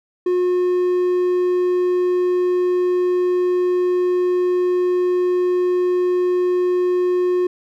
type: tone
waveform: triangle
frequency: 360 Hz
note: F#4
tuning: 47 cents flat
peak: -13 dBFS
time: 0.26-7.47 s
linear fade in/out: 5 ms
effects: none